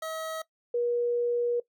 25% pulse / sine tone pair in turn, 640 / 479.5 Hz, D#5 / A#4, +49 / +49 cents, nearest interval perfect fourth, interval 500 cents, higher first, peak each -29 / -24 dBFS, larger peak second, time 0.02-0.42 / 0.74-1.6 s, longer second, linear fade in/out 5 ms, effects noise-tail reverb RT60 0.1 s tail -19 dB re dry

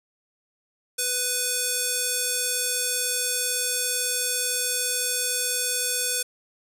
square tone with band-pass filter, 496.9 Hz, B4, 11 cents sharp, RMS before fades -26 dBFS, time 0.98-6.23 s, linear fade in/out 10 ms, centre 9400 Hz, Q 1.4, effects none

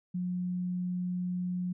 sine tone, 179.9 Hz, F#3, 48 cents flat, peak -30 dBFS, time 0.14-1.73 s, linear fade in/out 10 ms, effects none

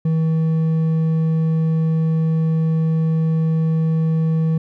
triangle tone with hard clipping, 160.6 Hz, E3, 45 cents flat, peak -16 dBFS, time 0.05-4.58 s, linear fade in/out 5 ms, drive 7 dB, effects none

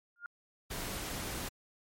sine tone with exponential growth, 1412 Hz, F6, 19 cents sharp, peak -35 dBFS, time 0.16-0.26 s, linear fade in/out 1 ms, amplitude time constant 21 ms
pink noise, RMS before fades -39 dBFS, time 0.7-1.49 s, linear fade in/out 10 ms
effects MP3 64 kbps

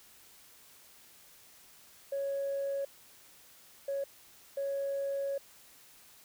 sine tone bursts at uneven times, 554.4 Hz, C#5, in tune, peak -30 dBFS, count 3, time 2.12-2.85 / 3.88-4.04 / 4.57-5.38 s, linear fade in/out 5 ms, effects tanh soft clip ceiling -28 dBFS + white hiss -58 dBFS RMS until 6.24 s

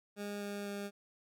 20% pulse tone with pitch steps, 204.5 / 203.2 / 201.9 Hz, G#3 / G#3 / G#3, -26 / -38 / -49 cents, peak -34 dBFS, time 0.16-0.91 s, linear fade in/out 50 ms, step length 250 ms, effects none

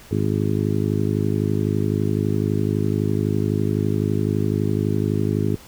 harmonic tone, 51.91 Hz, G#1, in tune, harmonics 2 / 3 / 4 / 5 / 6 / 7 / 8, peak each -23 / -25 / -26 / -27 / -28 / -28 / -29 dBFS, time 0.11-5.56 s, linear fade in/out 5 ms, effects pink hiss -45 dBFS RMS until 5.67 s

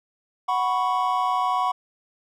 triangle chord, F# suspended fourth, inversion none, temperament equal, 740 / 987.8 / 1108.7 Hz, F#5 / B5 / C#6, 0 / 0 / 0 cents, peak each -23 dBFS, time 0.48-1.72 s, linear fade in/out 10 ms, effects none

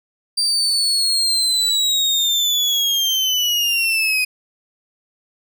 35% pulse linear sweep, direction down, 4699 to 2489 Hz, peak -14 dBFS, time 0.37-4.25 s, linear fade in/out 10 ms, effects none

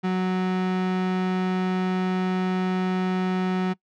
35% pulse tone, 185 Hz, F#3, in tune, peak -20 dBFS, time 0.03-3.74 s, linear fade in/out 20 ms, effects noise-tail reverb RT60 0.1 s tail -23 dB re dry + low-pass 3000 Hz 12 dB/octave

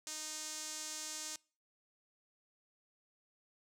sawtooth tone with band-pass filter, 308.8 Hz, D#4, 13 cents flat, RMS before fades -44 dBFS, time 0.07-1.36 s, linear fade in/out 0 ms, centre 6800 Hz, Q 2.2, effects noise-tail reverb RT60 0.4 s tail -25 dB re dry

